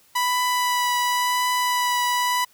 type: tone with vibrato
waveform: sawtooth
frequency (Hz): 987.8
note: B5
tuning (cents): 0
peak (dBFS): -16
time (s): 0.15-2.45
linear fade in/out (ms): 10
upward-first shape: triangle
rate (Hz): 0.93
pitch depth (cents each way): 13
effects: white hiss -57 dBFS RMS until 2.53 s